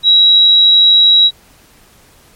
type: tone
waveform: sine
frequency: 3869 Hz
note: B7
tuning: 36 cents flat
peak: -4 dBFS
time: 0.03-1.31 s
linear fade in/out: 50 ms
effects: pink hiss -46 dBFS RMS until 2.35 s + MP3 64 kbps